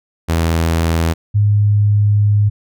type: tone pair in turn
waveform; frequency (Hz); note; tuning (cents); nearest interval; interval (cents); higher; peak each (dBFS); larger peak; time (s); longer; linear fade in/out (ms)
sawtooth / sine; 82.41 / 103.62; E2 / G#2; 0 / -3; major third; 397; second; -9; neither; 0.28-1.14 / 1.34-2.5; second; 20
effects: none